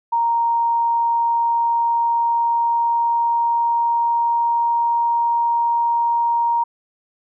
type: tone with pitch glide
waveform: sine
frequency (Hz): 932 to 937.4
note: A#5 to A#5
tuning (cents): -1 to +9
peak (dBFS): -15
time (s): 0.12-6.64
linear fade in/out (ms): 10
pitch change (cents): +10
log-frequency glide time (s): 0.51-5.03
effects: none